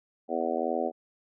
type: harmonic tone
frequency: 82.41 Hz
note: E2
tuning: in tune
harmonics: 3 / 4 / 5 / 6 / 7 / 8 / 9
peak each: -35 / -35 / -34 / -35 / -33 / -35 / -33 dBFS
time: 0.28-0.92 s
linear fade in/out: 50 ms
effects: none